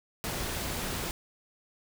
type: noise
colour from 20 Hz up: pink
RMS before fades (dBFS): -34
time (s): 0.24-1.11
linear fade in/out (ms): 0
effects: none